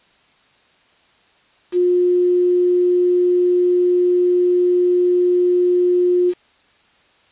sine tone with quantisation, 357.1 Hz, F4, 39 cents sharp, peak -12 dBFS, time 1.72-6.34 s, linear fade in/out 50 ms, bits 6, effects white hiss -55 dBFS RMS until 7.31 s + resampled to 8000 Hz

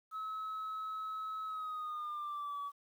sine tone with pitch glide, 1289 to 1141.8 Hz, E6 to D6, -39 to -49 cents, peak -36 dBFS, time 0.11-2.72 s, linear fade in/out 50 ms, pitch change -210 cents, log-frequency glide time 1.46-2.61 s, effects tanh soft clip ceiling -36 dBFS + 11-bit

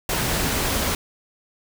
pink noise, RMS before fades -23 dBFS, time 0.09-0.95 s, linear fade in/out 2 ms, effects none

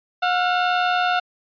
30% pulse tone pair together, 721 / 1361.1 Hz, F#5 / F6, -45 / -45 cents, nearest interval major seventh, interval 1100 cents, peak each -16 / -22 dBFS, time 0.22-1.2 s, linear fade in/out 10 ms, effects resampled to 11025 Hz

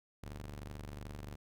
sawtooth ring-modulated tone, 73.42 Hz, D2, in tune, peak -37 dBFS, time 0.23-1.36 s, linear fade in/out 5 ms, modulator 25.3 Hz, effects none

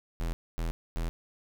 square tone bursts, 41.43 Hz, E1, 9 cents sharp, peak -30 dBFS, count 3, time 0.2-1.09 s, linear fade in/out 0 ms, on 130 ms, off 250 ms, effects none

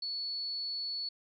sine tone, 4420 Hz, C#8, 6 cents flat, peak -34 dBFS, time 0.02-1.09 s, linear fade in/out 5 ms, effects none

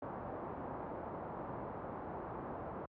white low-pass noise, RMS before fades -44 dBFS, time 0.02-2.86 s, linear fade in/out 5 ms, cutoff 1000 Hz, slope 24 dB/octave, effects high-pass 60 Hz 12 dB/octave

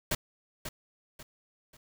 pink noise with echo, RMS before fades -29 dBFS, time 0.11-0.15 s, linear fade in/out 5 ms, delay 540 ms, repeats 3, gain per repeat -9 dB, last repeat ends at 1.77 s, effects none

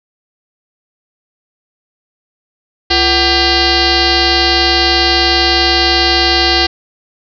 sine tone with frequency modulation, 2410 Hz, D7, 44 cents sharp, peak -8 dBFS, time 2.9-6.67 s, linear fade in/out 10 ms, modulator 413 Hz, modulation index 5.9, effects none

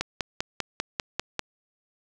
click train, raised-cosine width 0.2 ms, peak -9 dBFS, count 8, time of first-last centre 0.01-1.393 s, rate 5.06 Hz, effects none

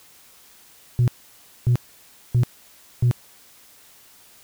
sine tone bursts, 122 Hz, B2, 21 cents flat, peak -12 dBFS, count 4, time 0.99-3.112 s, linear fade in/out 0 ms, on 88 ms, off 590 ms, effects tanh soft clip ceiling -12 dBFS + white hiss -51 dBFS RMS until 4.43 s

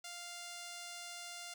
5% pulse tone, 698.5 Hz, F5, in tune, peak -34 dBFS, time 0.04-1.54 s, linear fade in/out 5 ms, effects none

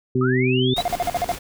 harmonic tone, 127.6 Hz, C3, 43 cents flat, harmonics 1 / 2 / 3, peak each -21 / -21 / -21 dBFS, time 0.15-0.74 s, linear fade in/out 5 ms
sine linear sweep, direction up, 1200 to 3979 Hz, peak -24 dBFS, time 0.21-0.82 s, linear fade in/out 5 ms
pink noise with tremolo, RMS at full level -31 dBFS, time 0.76-1.39 s, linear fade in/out 10 ms, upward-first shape square, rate 7.6 Hz, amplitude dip 40%
triangle tone bursts, 706 Hz, F5, 19 cents sharp, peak -16 dBFS, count 8, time 0.78-1.317 s, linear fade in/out 0 ms, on 26 ms, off 47 ms
effects none

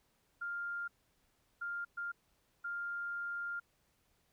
sine tone bursts at uneven times, 1400 Hz, F6, 4 cents sharp, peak -37 dBFS, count 4, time 0.41-0.88 / 1.61-1.85 / 1.97-2.12 / 2.64-3.6 s, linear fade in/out 10 ms, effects pink hiss -75 dBFS RMS until 4.32 s

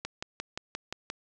click train, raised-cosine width 0.2 ms, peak -17 dBFS, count 7, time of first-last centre 0.05-1.101 s, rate 5.71 Hz, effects resampled to 22050 Hz + 9-bit

